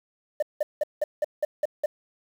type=tone bursts; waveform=sine; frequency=600 Hz; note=D5; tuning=37 cents sharp; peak=-18 dBFS; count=8; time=0.4-1.86 s; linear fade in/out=5 ms; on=25 ms; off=180 ms; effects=tanh soft clip ceiling -19 dBFS + 8-bit